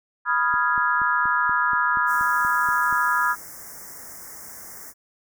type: chord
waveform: sine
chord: F half-diminished seventh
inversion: second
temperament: equal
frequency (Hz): 987.8 / 1244.5 / 1396.9 / 1661.2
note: Cb6 / Eb6 / F6 / Ab6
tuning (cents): 0 / 0 / 0 / 0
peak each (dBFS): -24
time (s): 0.25-3.36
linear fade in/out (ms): 50
type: click train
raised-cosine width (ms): 3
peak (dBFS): -27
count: 11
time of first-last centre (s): 0.54-2.927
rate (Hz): 4.19
type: band-stop noise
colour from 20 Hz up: white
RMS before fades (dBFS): -40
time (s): 2.06-4.94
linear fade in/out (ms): 50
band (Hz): 2100 to 5200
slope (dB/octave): 96
effects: none